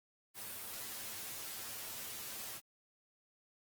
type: noise with comb filter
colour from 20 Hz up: white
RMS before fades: -45 dBFS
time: 0.34-2.61 s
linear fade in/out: 50 ms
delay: 9 ms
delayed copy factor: +0.7
effects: Opus 32 kbps